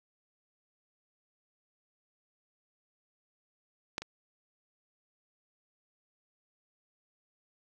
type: clicks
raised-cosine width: 0.2 ms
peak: -15 / -23 dBFS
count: 2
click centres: 3.981 / 4.02 s
effects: none